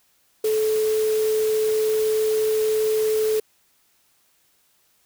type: tone in noise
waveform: sine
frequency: 434 Hz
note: A4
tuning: 24 cents flat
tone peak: -18 dBFS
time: 0.44-3.4 s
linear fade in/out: 5 ms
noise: white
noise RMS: -34 dBFS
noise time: 0.44-3.4 s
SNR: +13 dB
effects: white hiss -63 dBFS RMS until 5.05 s